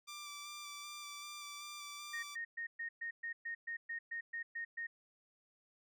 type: tone with vibrato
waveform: 10% pulse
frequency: 1174.7 Hz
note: D6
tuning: in tune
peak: -38 dBFS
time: 0.07-2.36 s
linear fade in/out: 20 ms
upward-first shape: square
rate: 2.6 Hz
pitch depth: 14 cents each way
type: tone bursts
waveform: sine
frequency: 1853 Hz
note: A#6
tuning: 11 cents flat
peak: -39 dBFS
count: 13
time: 2.13-4.87 s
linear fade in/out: 10 ms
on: 100 ms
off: 120 ms
effects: none